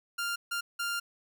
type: tone bursts at uneven times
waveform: sawtooth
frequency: 1396.9 Hz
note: F6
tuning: in tune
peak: -27 dBFS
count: 3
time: 0.18-0.36 / 0.51-0.61 / 0.79-1 s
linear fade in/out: 10 ms
effects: none